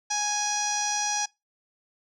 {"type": "tone with low-pass filter", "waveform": "sawtooth", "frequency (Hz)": 830.6, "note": "G#5", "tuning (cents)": 0, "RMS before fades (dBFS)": -27, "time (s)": [0.1, 1.26], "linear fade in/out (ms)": 10, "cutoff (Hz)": 5900, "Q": 9.5, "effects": ["noise-tail reverb RT60 0.2 s tail -22 dB re dry"]}